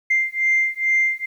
sine beating tone pair, 2093 / 2095.3 Hz, C7 / C7, 0 / +2 cents, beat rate 2.3 Hz, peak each -19 / -19 dBFS, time 0.1-1.26 s, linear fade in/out 10 ms, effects tanh soft clip ceiling -10 dBFS + 9-bit

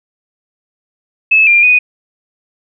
sine tone with pitch steps, 2601 / 2400 / 2484 Hz, E7 / D7 / D#7, -24 / +37 / -3 cents, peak -5 dBFS, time 1.31-1.79 s, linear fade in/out 10 ms, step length 160 ms, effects none

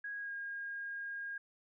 sine tone with pitch glide, 1649 to 1623.5 Hz, G#6 to G#6, -13 to -40 cents, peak -39 dBFS, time 0.04-1.38 s, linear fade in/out 5 ms, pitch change -27 cents, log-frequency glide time 0.19-0.32 s, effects none

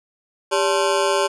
25% pulse ring-modulated tone, 484.4 Hz, B4, 34 cents flat, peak -10 dBFS, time 0.51-1.28 s, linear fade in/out 20 ms, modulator 87.6 Hz, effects resampled to 24000 Hz + 8-bit

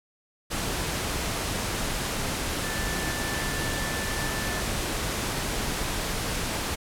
sine tone in noise, 1760 Hz, A6, in tune, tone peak -35 dBFS, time 2.63-4.62 s, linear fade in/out 20 ms, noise pink, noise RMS -29 dBFS, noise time 0.5-6.76 s, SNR -9 dB, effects low-pass 12000 Hz 12 dB/octave

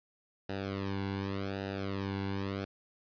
sawtooth tone with flanger, 97.9 Hz, G2, 2 cents flat, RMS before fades -36 dBFS, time 0.49-2.65 s, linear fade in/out 5 ms, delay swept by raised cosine 0.9 to 1.62 ms, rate 0.87 Hz, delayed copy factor -1, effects resampled to 11025 Hz + 10-bit

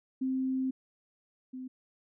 sine tone pair in turn, 261.6 / 257.1 Hz, C4 / C4, 0 / -30 cents, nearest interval unison, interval 30 cents, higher first, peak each -28 / -38 dBFS, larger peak first, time 0.21-0.71 / 1.53-1.68 s, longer first, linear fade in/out 10 ms, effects none

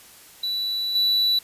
triangle tone with level steps, 3951 Hz, B7, in tune, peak -22 / -16 dBFS, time 0.43-1.39 s, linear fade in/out 5 ms, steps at 0.95 s, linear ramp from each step 5 ms, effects white hiss -48 dBFS RMS until 1.43 s + resampled to 32000 Hz

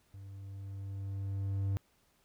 triangle tone with level ramp, 98 Hz, G2, in tune, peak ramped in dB -44 to -27 dBFS, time 0.14-1.77 s, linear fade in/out 0 ms, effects pink hiss -71 dBFS RMS until 2.24 s

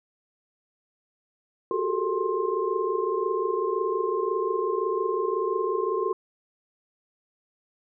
sine tone cluster, 366.9 / 388.7 / 424.8 / 450.5 / 1057 Hz, F#4 / G4 / G#4 / A4 / C6, -15 / -15 / +39 / +41 / +17 cents, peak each -30 dBFS, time 1.71-6.13 s, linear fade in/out 2 ms, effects none

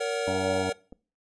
square chord, F# major, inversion first, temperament equal with one note detuned, 466.2 / 566.3 / 740 Hz, A#4 / C#5 / F#5, 0 / +37 / 0 cents, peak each -30 / -32 / -36 dBFS, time 0-0.73 s, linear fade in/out 10 ms
harmonic tone, 95 Hz, F#2, 46 cents sharp, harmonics 1 / 2 / 3 / 4 / 5 / 6 / 7 / 8 / 9 / 10, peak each -36 / -36 / -33 / -44 / -40 / -33 / -36 / -37 / -42 / -41 dBFS, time 0.27-0.7 s, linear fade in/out 5 ms
clicks, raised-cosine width 2 ms, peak -32 dBFS, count 2, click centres 0.924 / 0.928 s
effects noise-tail reverb RT60 0.4 s tail -22 dB re dry + resampled to 22050 Hz

